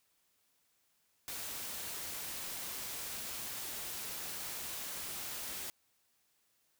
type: noise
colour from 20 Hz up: white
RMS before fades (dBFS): -42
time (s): 1.28-5.7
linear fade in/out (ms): 0
effects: white hiss -75 dBFS RMS until 6.79 s